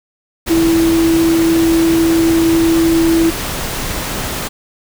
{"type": "tone in noise", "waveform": "sine", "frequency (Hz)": 329.6, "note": "E4", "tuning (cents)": 0, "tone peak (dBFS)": -9, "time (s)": [0.49, 3.31], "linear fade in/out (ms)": 20, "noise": "pink", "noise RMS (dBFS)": -21, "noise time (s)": [0.46, 4.49], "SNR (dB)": 9, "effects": []}